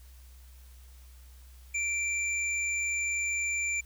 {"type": "tone pair together", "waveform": "sine", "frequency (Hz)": [2351, 7072], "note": ["D7", "A8"], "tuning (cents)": [1, 8], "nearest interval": "octave + perfect fifth", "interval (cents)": 1907, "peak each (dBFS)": [-29, -34], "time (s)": [1.74, 3.81], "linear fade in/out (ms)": 10, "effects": ["added 63 Hz sine -49 dBFS peak until 3.85 s", "white hiss -61 dBFS RMS until 3.85 s"]}